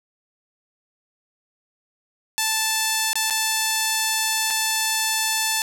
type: tone with dropouts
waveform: 5% pulse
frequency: 879 Hz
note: A5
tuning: 2 cents flat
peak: -8 dBFS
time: 2.38-5.62 s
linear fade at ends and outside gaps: 0 ms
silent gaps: 3.131-3.155 / 3.3-3.307 / 4.503-4.507 s
effects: none